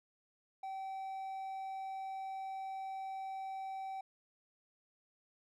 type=tone; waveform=triangle; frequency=770 Hz; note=G5; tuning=31 cents flat; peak=-38 dBFS; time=0.63-4.01 s; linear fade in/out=5 ms; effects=none